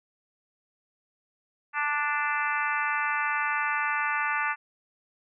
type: harmonic tone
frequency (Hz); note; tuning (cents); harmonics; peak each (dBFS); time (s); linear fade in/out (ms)
293.7; D4; 0; 3 / 4 / 5 / 6 / 7 / 8 / 9; -32 / -31 / -31 / -32 / -34 / -38 / -36; 1.73-4.56; 50
effects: none